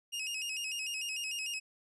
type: tone with vibrato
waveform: sawtooth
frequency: 2691 Hz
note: E7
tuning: 35 cents sharp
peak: -32 dBFS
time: 0.12-1.6 s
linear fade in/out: 20 ms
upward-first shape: square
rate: 6.7 Hz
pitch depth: 88 cents each way
effects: resampled to 24000 Hz